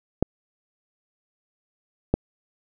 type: clicks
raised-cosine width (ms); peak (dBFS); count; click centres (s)
2; -5; 2; 0.226 / 2.14
effects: none